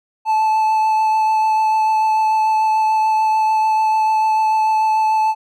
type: tone with vibrato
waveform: triangle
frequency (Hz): 872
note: A5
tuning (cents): -16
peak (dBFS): -11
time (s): 0.25-5.35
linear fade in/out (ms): 50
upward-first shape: triangle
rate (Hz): 6.8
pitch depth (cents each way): 13
effects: none